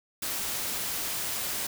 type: noise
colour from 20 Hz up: white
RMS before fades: -32 dBFS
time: 0.22-1.67 s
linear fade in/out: 5 ms
effects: none